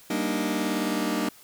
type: chord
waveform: sawtooth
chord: Eb major seventh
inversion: first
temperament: just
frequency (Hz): 194.45 / 233.3 / 291.7 / 311.1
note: G3 / Bb3 / D4 / Eb4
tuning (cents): -14 / +2 / -12 / 0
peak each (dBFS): -27 / -26 / -26 / -26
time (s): 0.1-1.29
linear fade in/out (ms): 5
effects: white hiss -52 dBFS RMS until 1.43 s